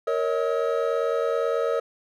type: tone cluster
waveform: triangle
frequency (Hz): 464.5 / 554 / 632 / 1280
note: A#4 / C#5 / D#5 / D#6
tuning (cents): -6 / -1 / +27 / +49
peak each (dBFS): -23 / -25 / -27 / -30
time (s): 0.07-1.8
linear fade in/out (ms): 5
effects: none